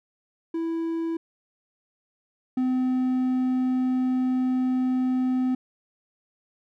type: tone pair in turn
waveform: triangle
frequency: 329.6 / 255.6 Hz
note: E4 / C4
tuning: 0 / -40 cents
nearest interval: major third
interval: 440 cents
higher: first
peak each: -23 / -19 dBFS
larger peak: second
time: 0.54-1.17 / 2.57-5.55 s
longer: second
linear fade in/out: 5 ms
effects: none